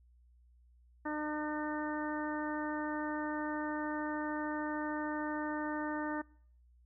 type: harmonic tone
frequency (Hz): 302.2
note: D4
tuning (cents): +50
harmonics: 1 / 2 / 3 / 4 / 5 / 6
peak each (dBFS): -37 / -43 / -41 / -45 / -46 / -45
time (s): 1.05-6.22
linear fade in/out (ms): 10
effects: noise-tail reverb RT60 0.6 s tail -25 dB re dry + added 60 Hz sine -61 dBFS peak until 6.85 s

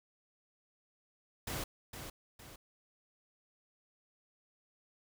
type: noise with echo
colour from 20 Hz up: pink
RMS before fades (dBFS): -39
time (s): 1.47-1.64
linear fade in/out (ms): 5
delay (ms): 460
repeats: 2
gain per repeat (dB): -7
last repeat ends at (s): 2.56
effects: none

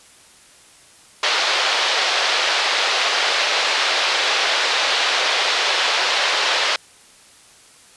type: band-pass noise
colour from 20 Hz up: white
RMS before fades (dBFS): -19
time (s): 1.23-6.76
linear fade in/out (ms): 2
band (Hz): 460 to 4500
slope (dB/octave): 24
effects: white hiss -48 dBFS RMS until 7.96 s + resampled to 24000 Hz

